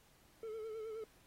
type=tone with vibrato; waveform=triangle; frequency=440 Hz; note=A4; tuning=in tune; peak=-40 dBFS; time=0.43-1.04 s; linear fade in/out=2 ms; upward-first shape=sine; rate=9.5 Hz; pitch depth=52 cents each way; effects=pink hiss -68 dBFS RMS until 1.26 s + AAC 48 kbps